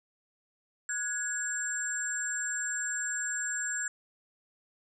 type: tone cluster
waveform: sine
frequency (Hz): 1470 / 1670 / 7420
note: F#6 / G#6 / A#8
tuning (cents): -12 / +9 / -9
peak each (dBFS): -37 / -36 / -33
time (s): 0.89-3.88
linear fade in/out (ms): 2
effects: none